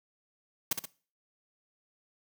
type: noise with echo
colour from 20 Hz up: white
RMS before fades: -27 dBFS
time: 0.71-0.73 s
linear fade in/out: 5 ms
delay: 63 ms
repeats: 2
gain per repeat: -6 dB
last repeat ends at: 0.856 s
effects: noise-tail reverb RT60 0.4 s tail -20 dB re dry